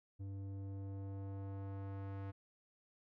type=tone with low-pass filter sweep; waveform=square; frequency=98 Hz; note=G2; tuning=in tune; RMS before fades=-45 dBFS; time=0.19-2.32 s; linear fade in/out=20 ms; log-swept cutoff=290 to 1700 Hz; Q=0.76; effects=none